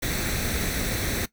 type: noise with comb filter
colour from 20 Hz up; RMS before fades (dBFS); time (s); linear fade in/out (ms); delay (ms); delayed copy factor
pink; -27; 0.02-1.26; 10; 0.5; +0.55
effects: noise-tail reverb RT60 0.1 s tail -17 dB re dry